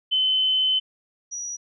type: tone pair in turn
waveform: sine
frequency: 3049 / 5814 Hz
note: G7 / F#8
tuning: -49 / -31 cents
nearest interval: major seventh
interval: 1118 cents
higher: second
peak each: -18 / -29 dBFS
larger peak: first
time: 0.11-0.8 / 1.31-1.57 s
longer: first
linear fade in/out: 20 ms
effects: none